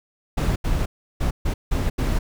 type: noise bursts at uneven times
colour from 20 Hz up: brown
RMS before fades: -21 dBFS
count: 6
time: 0.37-0.56 / 0.64-0.86 / 1.2-1.31 / 1.45-1.54 / 1.71-1.9 / 1.98-2.19 s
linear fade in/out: 10 ms
effects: none